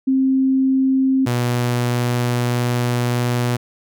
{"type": "tone pair in turn", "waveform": ["sine", "sawtooth"], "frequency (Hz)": [264.9, 121.67], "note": ["C4", "B2"], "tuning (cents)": [22, -25], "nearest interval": "octave + minor second", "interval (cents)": 1347, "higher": "first", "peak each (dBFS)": -13, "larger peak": "neither", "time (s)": [[0.07, 1.26], [1.26, 3.57]], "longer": "second", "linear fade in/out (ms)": 10, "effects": []}